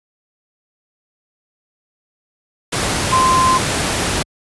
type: tone in noise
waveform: sine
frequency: 1039 Hz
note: C6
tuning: 12 cents flat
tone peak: -11 dBFS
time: 3.12-3.58 s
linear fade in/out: 10 ms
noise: pink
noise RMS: -18 dBFS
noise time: 2.72-4.23 s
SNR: +4 dB
effects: high-pass 60 Hz 12 dB/octave + resampled to 24000 Hz